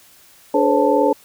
sine tone cluster, 291.3 / 428.9 / 506 / 548 / 882 Hz, D4 / A4 / B4 / C#5 / A5, -14 / -44 / +42 / -20 / +4 cents, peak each -19 dBFS, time 0.54-1.13 s, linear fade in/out 5 ms, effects white hiss -49 dBFS RMS until 1.24 s

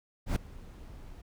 brown noise with ADSR envelope, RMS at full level -24 dBFS, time 0.26-1.22 s, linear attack 100 ms, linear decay 5 ms, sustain -23 dB, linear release 13 ms, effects none

